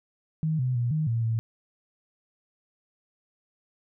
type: tone with pitch steps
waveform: sine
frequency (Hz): 157.7 / 127.2 / 120.2 / 155.4 / 115.4 / 113.2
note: D#3 / C3 / B2 / D#3 / A#2 / A2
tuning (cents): +24 / -48 / -46 / -2 / -17 / +50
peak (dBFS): -23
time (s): 0.43-1.39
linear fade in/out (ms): 0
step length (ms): 160
effects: none